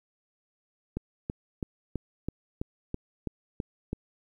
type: click train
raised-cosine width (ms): 3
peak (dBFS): -18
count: 10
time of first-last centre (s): 0.97-3.931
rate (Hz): 3.04
effects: 10-bit